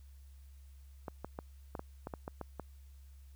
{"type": "clicks", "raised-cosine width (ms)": 1, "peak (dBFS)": -26, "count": 10, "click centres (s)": [1.082, 1.246, 1.389, 1.752, 1.794, 2.071, 2.138, 2.279, 2.413, 2.597], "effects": ["added 68 Hz sine -52 dBFS peak until 3.35 s", "white hiss -71 dBFS RMS until 3.35 s"]}